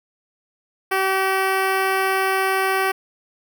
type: tone with notch filter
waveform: 10% pulse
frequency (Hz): 383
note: G4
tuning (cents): -40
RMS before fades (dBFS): -20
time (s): 0.91-2.92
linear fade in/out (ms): 10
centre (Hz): 6600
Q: 0.99
effects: none